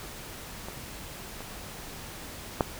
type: clicks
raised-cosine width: 1 ms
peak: -23 / -27 / -8 dBFS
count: 3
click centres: 0.685 / 1.406 / 2.608 s
effects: pink hiss -42 dBFS RMS until 2.79 s